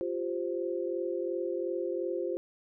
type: chord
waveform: sine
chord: F suspended second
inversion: none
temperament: equal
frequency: 349.2 / 392 / 523.3 Hz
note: F4 / G4 / C5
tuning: 0 / 0 / 0 cents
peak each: -33 / -36 / -35 dBFS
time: 0.01-2.37 s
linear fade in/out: 0 ms
effects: none